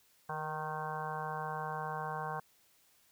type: harmonic tone with a mistuned harmonic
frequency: 154.5 Hz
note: D#3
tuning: 12 cents flat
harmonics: 1 / 3 / 4 / 5 / 6 / 7 / 8 / 9 / 10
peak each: -44 / -46 / -49 / -41 / -44 / -42 / -53 / -51 / -46 dBFS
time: 0.29-2.4 s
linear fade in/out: 5 ms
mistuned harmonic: 3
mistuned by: +24 cents
effects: white hiss -68 dBFS RMS until 3.11 s